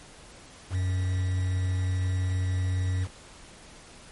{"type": "tone with quantisation", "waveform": "triangle", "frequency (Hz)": 92.5, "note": "F#2", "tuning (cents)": 0, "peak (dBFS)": -22, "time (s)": [0.7, 3.08], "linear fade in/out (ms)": 50, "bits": 7, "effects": ["pink hiss -49 dBFS RMS until 4.11 s", "MP3 48 kbps"]}